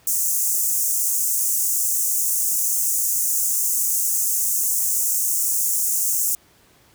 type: high-pass noise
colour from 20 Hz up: pink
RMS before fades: -21 dBFS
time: 0.07-6.35 s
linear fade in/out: 2 ms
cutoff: 6400 Hz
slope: 48 dB/octave
effects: pink hiss -55 dBFS RMS until 6.94 s + high-pass 60 Hz 12 dB/octave